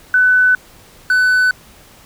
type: tone pair in turn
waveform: sine / triangle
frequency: 1500 / 1500 Hz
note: F#6 / F#6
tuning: +23 / +23 cents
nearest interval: unison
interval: 0 cents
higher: neither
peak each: -8 dBFS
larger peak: neither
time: 0.14-0.55 / 1.1-1.51 s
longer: neither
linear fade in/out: 2 ms
effects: pink hiss -44 dBFS RMS until 2.05 s